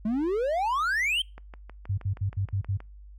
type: exponential sweep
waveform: triangle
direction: up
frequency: 206 to 3218 Hz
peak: -22 dBFS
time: 0.05-1.22 s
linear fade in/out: 5 ms
type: click train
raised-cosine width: 0.5 ms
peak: -29 dBFS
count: 10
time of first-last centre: 1.38-2.804 s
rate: 6.32 Hz
type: tone bursts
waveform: sine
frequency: 98 Hz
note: G2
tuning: in tune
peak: -24 dBFS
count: 6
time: 1.89-2.774 s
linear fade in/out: 10 ms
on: 89 ms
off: 70 ms
effects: noise-tail reverb RT60 0.3 s tail -26 dB re dry + added 50 Hz sine -44 dBFS peak until 3.18 s